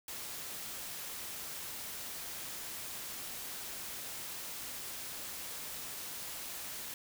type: noise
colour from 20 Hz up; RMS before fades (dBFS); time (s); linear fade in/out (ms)
white; -43; 0.08-6.94; 2
effects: none